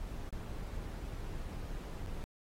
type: noise with dropouts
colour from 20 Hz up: brown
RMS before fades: -41 dBFS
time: 0-2.24 s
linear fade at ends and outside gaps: 0 ms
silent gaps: 0.293-0.327 / 2.062-2.07 s
effects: AAC 48 kbps